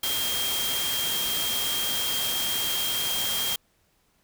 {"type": "tone in noise", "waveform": "sine", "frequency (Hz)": 3213, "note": "G7", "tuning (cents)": 42, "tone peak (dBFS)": -28, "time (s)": [0.03, 3.56], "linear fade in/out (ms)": 5, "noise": "white", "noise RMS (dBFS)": -29, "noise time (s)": [0.03, 3.56], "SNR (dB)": -2, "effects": ["pink hiss -67 dBFS RMS until 4.23 s"]}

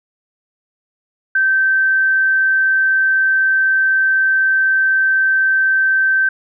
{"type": "tone", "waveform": "sine", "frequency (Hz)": 1552, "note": "G6", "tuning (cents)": -18, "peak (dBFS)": -11, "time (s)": [1.35, 6.29], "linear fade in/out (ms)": 5, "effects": []}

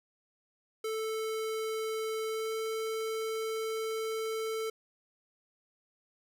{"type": "tone with pitch glide", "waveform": "square", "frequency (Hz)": [440, 442.8], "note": ["A4", "A4"], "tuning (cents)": [0, 11], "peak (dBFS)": -33, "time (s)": [0.84, 4.7], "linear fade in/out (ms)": 5, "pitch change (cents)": 11, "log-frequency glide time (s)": [2.28, 2.53], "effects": []}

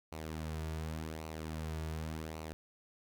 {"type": "tone with flanger", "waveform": "sawtooth", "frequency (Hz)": 79, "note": "D#2", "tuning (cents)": 27, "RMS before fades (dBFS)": -41, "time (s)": [0.12, 2.53], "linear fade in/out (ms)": 0, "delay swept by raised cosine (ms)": [0.58, 3.88], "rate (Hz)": 0.88, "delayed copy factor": -0.55, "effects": []}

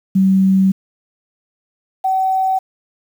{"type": "tone pair in turn", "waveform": "sine", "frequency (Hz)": [191.2, 760.2], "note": ["G3", "F#5"], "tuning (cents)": [-43, 47], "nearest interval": "2 octaves", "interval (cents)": 2390, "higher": "second", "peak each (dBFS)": [-9, -13], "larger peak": "first", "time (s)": [[0.15, 0.72], [2.04, 2.59]], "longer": "first", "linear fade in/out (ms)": 10, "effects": ["7-bit"]}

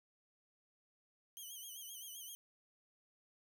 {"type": "tone with vibrato", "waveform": "5% pulse", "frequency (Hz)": 3110, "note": "G7", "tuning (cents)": -14, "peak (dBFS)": -40, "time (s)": [1.37, 2.35], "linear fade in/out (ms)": 0, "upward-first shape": "sine", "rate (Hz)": 7.7, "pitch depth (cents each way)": 87, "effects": []}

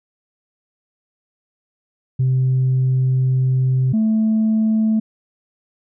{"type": "tone pair in turn", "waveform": "sine", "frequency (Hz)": [129.8, 219.2], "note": ["C3", "A3"], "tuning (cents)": [-13, -6], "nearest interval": "major sixth", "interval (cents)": 907, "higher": "second", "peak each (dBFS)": -12, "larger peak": "neither", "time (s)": [[2.19, 3.93], [3.93, 5]], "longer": "first", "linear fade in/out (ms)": 10, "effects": ["tanh soft clip ceiling -11 dBFS"]}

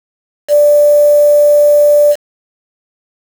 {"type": "tone with quantisation", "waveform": "sine", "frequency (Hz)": 587.3, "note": "D5", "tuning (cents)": 0, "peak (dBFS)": -4, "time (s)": [0.48, 2.16], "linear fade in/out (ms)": 50, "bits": 4, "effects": []}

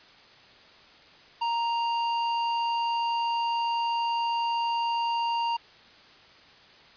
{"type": "tone with tanh clipping", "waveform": "sine", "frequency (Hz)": 932.3, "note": "A#5", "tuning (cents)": 0, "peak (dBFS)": -27, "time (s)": [1.41, 5.57], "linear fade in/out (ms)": 10, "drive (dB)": 17, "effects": ["white hiss -53 dBFS RMS until 6.96 s", "resampled to 11025 Hz"]}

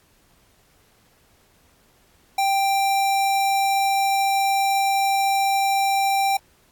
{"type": "tone with sample-and-hold", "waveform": "sine", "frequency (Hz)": 784, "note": "G5", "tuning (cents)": 0, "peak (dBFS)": -17, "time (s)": [2.38, 6.37], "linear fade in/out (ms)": 5, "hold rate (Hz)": 3150, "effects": ["pink hiss -59 dBFS RMS until 6.71 s", "AAC 64 kbps"]}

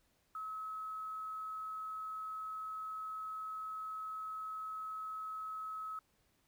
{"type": "tone with quantisation", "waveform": "sine", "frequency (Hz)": 1286, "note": "E6", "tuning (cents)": -43, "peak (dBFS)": -40, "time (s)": [0.35, 5.99], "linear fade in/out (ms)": 2, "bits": 11, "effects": ["pink hiss -75 dBFS RMS until 6.47 s"]}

